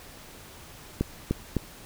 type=clicks; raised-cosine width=3 ms; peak=-11 dBFS; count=3; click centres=1.01 / 1.31 / 1.567 s; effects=pink hiss -47 dBFS RMS until 1.85 s